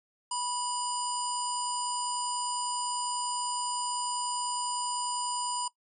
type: harmonic tone with a mistuned harmonic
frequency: 981 Hz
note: B5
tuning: 12 cents flat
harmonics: 1 / 3 / 5 / 7 / 9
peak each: -33 / -43 / -39 / -39 / -38 dBFS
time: 0.31-5.68 s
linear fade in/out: 5 ms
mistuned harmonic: 7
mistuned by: +76 cents
effects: noise-tail reverb RT60 0.1 s tail -19 dB re dry